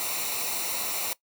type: noise with comb filter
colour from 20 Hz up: white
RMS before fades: -30 dBFS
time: 0-1.13 s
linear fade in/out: 0 ms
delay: 0.61 ms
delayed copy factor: -0.65
effects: noise-tail reverb RT60 0.1 s tail -20 dB re dry